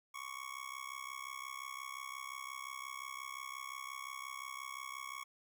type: tone with amplitude modulation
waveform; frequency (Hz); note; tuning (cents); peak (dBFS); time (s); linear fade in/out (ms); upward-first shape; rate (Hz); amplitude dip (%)
25% pulse; 1108.7; C#6; 0; -36; 0.14-5.24; 10; sine; 65.7; 90
effects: none